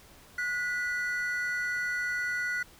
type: tone pair together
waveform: triangle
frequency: 1458.7 / 1976 Hz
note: F#6 / B6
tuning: -25 / 0 cents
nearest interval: perfect fourth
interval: 525 cents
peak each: -29 / -31 dBFS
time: 0.38-2.63 s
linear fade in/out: 5 ms
effects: pink hiss -55 dBFS RMS until 2.79 s